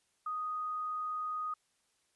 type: tone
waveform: sine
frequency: 1244.5 Hz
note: D#6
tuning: in tune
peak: -34 dBFS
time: 0.26-1.54 s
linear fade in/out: 5 ms
effects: white hiss -75 dBFS RMS until 2.15 s + resampled to 24000 Hz